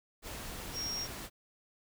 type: tone in noise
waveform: sine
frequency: 5588 Hz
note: F8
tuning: in tune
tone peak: -35 dBFS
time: 0.73-1.08 s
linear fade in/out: 50 ms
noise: pink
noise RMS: -43 dBFS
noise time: 0.22-1.3 s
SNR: +5 dB
effects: none